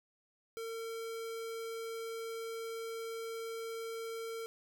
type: tone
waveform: square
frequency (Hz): 454.3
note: A#4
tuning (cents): -45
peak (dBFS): -40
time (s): 0.57-4.46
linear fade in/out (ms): 0
effects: none